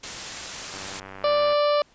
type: noise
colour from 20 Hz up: white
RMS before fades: -33 dBFS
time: 0.03-1 s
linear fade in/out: 5 ms
type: click train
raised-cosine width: 0.5 ms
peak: -24 dBFS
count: 77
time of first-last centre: 0.74-1.528 s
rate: 96.5 Hz
type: harmonic tone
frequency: 587.3 Hz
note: D5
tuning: in tune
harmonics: 1 / 2 / 3 / 4 / 5 / 6 / 7 / 8 / 9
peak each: -19 / -25 / -39 / -37 / -36 / -40 / -36 / -40 / -43 dBFS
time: 1.24-1.82 s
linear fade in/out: 2 ms
effects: pink hiss -58 dBFS RMS until 1.94 s + resampled to 16000 Hz